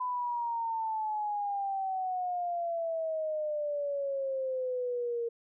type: exponential sweep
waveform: sine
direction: down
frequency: 1007 to 464 Hz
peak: -30 dBFS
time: 0-5.29 s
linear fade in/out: 10 ms
effects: none